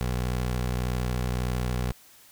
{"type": "tone with vibrato", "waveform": "20% pulse", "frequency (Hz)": 61.74, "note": "B1", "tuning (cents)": 0, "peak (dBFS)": -21, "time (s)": [0.01, 1.92], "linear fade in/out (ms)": 0, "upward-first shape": "sine", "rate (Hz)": 13, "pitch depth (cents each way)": 29, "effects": ["white hiss -54 dBFS RMS until 2.31 s"]}